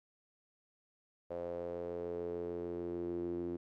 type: tone with band-pass filter sweep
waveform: sawtooth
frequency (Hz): 86.7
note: F2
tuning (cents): -12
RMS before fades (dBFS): -40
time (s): 1.3-3.57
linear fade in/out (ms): 10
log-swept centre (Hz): 540 to 320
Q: 5.9
effects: none